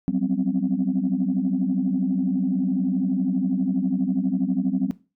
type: tone cluster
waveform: sine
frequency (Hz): 181.9 / 194.3 / 254.9 / 267.1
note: F#3 / G3 / C4 / C4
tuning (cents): -29 / -15 / -45 / +36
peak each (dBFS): -25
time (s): 0.08-4.91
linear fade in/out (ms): 0
effects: noise-tail reverb RT60 0.3 s tail -18 dB re dry + tanh soft clip ceiling -12 dBFS